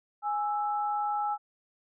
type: tone pair together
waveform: sine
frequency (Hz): 831 / 1319.1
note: G#5 / E6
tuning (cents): +1 / +1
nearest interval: minor sixth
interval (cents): 800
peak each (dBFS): -28 / -34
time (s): 0.22-1.38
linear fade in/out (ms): 50
effects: none